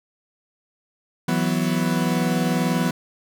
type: chord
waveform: 40% pulse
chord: E suspended second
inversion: none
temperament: equal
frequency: 164.81 / 185 / 246.9 Hz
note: E3 / F#3 / B3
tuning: 0 / 0 / 0 cents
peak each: -23 dBFS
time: 1.28-2.91 s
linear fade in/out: 5 ms
effects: none